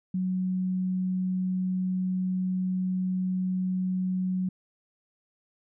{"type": "tone", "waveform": "sine", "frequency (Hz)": 185, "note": "F#3", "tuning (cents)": 0, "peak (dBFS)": -25, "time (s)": [0.14, 4.49], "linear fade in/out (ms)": 5, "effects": []}